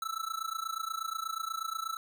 square tone with amplitude modulation, 1318.5 Hz, E6, in tune, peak -31 dBFS, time 0.02-1.97 s, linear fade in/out 2 ms, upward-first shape sine, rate 28.3 Hz, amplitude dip 90%, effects none

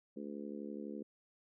harmonic tone, 72 Hz, D2, 34 cents flat, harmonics 3 / 4 / 5 / 6 / 7, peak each -45 / -47 / -49 / -51 / -52 dBFS, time 0.16-1.03 s, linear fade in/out 10 ms, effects none

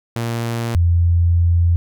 sawtooth / sine tone pair in turn, 116.54 / 85.66 Hz, A#2 / F2, 0 / -33 cents, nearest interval perfect fourth, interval 533 cents, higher first, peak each -16 / -11 dBFS, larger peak second, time 0.16-0.75 / 0.75-1.76 s, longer second, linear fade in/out 0 ms, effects none

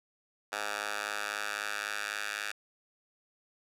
10% pulse tone with high-pass filter sweep, 103.83 Hz, G#2, in tune, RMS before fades -36 dBFS, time 0.52-2.52 s, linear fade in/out 10 ms, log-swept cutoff 1000 to 1700 Hz, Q 1.6, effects low-pass 12000 Hz 12 dB/octave

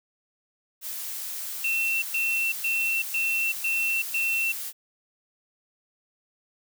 blue noise, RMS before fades -34 dBFS, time 0.81-4.73 s, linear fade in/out 50 ms
sine tone bursts, 2699 Hz, E7, 40 cents sharp, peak -23 dBFS, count 6, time 1.64-4.52 s, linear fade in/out 5 ms, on 380 ms, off 120 ms
effects none

